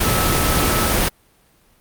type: tone in noise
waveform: sine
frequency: 1300 Hz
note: E6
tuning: 24 cents flat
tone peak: -24 dBFS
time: 0.04-0.93 s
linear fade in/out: 10 ms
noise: pink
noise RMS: -17 dBFS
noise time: 0-1.09 s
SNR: -10 dB
effects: pink hiss -56 dBFS RMS until 1.8 s + Opus 32 kbps